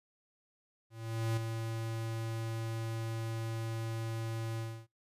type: tone with ADSR envelope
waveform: square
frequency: 113.2 Hz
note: A2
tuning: 50 cents sharp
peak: -30 dBFS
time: 0.9-4.87 s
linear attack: 470 ms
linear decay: 7 ms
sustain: -6 dB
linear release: 280 ms
effects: noise-tail reverb RT60 0.2 s tail -25 dB re dry + resampled to 32000 Hz